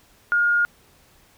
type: tone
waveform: sine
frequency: 1423 Hz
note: F6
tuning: 32 cents sharp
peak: -16 dBFS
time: 0.32-0.65 s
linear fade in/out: 0 ms
effects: pink hiss -56 dBFS RMS until 1.37 s